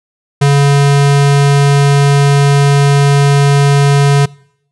square tone, 141.4 Hz, C#3, 35 cents sharp, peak -6 dBFS, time 0.41-4.26 s, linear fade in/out 10 ms, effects noise-tail reverb RT60 0.7 s tail -24 dB re dry + resampled to 24000 Hz

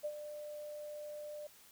sine tone with ADSR envelope, 596 Hz, D5, 25 cents sharp, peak -34 dBFS, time 0.03-1.47 s, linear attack 22 ms, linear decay 62 ms, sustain -9 dB, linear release 4 ms, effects white hiss -61 dBFS RMS until 1.71 s

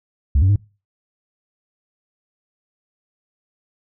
sine tone with pitch steps, 69.8 / 94.4 / 101.7 Hz, C#2 / F#2 / G#2, +13 / +35 / -36 cents, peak -9 dBFS, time 0.35-0.56 s, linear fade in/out 5 ms, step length 70 ms, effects noise-tail reverb RT60 0.3 s tail -23 dB re dry + tanh soft clip ceiling -10 dBFS

